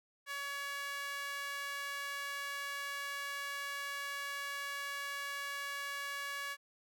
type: tone with high-pass filter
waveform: sawtooth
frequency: 564 Hz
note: C#5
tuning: 30 cents sharp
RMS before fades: -41 dBFS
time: 0.26-6.57 s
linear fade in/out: 50 ms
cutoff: 1500 Hz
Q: 2.3
effects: none